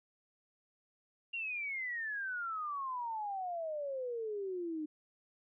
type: exponential sweep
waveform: sine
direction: down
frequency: 2800 to 300 Hz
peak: -36 dBFS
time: 1.33-4.86 s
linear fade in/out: 10 ms
effects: none